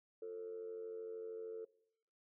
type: tone with amplitude modulation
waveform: sine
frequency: 446.1 Hz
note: A4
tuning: 24 cents sharp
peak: -39 dBFS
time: 0.22-1.65 s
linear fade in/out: 5 ms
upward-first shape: sine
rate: 93.1 Hz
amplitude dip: 70%
effects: noise-tail reverb RT60 0.7 s tail -21 dB re dry + tanh soft clip ceiling -37 dBFS